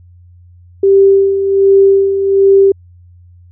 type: tone with tremolo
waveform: sine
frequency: 392 Hz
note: G4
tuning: in tune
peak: -3 dBFS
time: 0.83-2.72 s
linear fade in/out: 5 ms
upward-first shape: sine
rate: 1.3 Hz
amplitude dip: 60%
effects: added 88 Hz sine -38 dBFS peak until 3.51 s